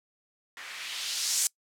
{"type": "noise with low-pass filter sweep", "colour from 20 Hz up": "violet", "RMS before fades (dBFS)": -32, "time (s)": [0.57, 1.47], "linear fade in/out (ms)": 0, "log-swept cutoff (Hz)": [1600, 7900], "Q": 1.4, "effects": ["noise-tail reverb RT60 0.1 s tail -24 dB re dry"]}